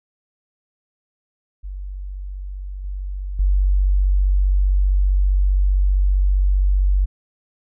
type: tone with level steps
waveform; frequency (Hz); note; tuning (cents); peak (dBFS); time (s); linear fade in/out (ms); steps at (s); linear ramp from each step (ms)
sine; 47.63; G1; -49; -27 / -24 / -13; 1.63-7.06; 20; 2.84 / 3.39; 5
effects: none